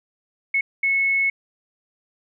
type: tone bursts at uneven times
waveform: sine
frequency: 2195 Hz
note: C#7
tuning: 18 cents flat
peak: -17 dBFS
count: 2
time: 0.54-0.61 / 0.83-1.3 s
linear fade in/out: 5 ms
effects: none